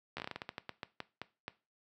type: slowing click train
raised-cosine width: 0.3 ms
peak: -23 dBFS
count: 16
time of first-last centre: 0.17-1.481 s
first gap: 13 ms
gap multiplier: 1.24
effects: noise-tail reverb RT60 0.3 s tail -18 dB re dry + high-pass 100 Hz 12 dB/octave